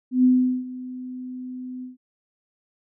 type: tone with ADSR envelope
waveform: sine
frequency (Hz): 253.4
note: B3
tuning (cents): +45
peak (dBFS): -12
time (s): 0.11-1.97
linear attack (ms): 130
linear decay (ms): 400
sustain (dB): -19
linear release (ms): 140
effects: none